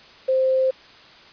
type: tone with quantisation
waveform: sine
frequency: 523.3 Hz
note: C5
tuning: in tune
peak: -16 dBFS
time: 0.28-0.71 s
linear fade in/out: 10 ms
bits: 7
effects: white hiss -47 dBFS RMS until 1.32 s + resampled to 11025 Hz